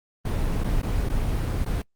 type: noise with dropouts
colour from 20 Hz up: brown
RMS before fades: -24 dBFS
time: 0.25-1.82 s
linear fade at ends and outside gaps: 5 ms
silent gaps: 0.638-0.642 / 0.818-0.829 / 1.09-1.097 / 1.648-1.66 s
effects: noise-tail reverb RT60 0.1 s tail -24 dB re dry + Opus 24 kbps